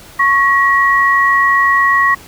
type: tone pair together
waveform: sine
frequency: 1105.8 / 1906 Hz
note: C#6 / A#6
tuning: -5 / +38 cents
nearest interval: major sixth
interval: 943 cents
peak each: -11 dBFS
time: 0.19-2.15 s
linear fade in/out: 10 ms
effects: pink hiss -38 dBFS RMS until 2.27 s